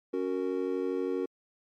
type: chord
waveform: triangle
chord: F# major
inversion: second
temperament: just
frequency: 277.5 / 370 / 462.5 Hz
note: C#4 / F#4 / A#4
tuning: +2 / 0 / -14 cents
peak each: -32 / -30 / -31 dBFS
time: 0.13-1.26 s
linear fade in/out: 10 ms
effects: MP3 64 kbps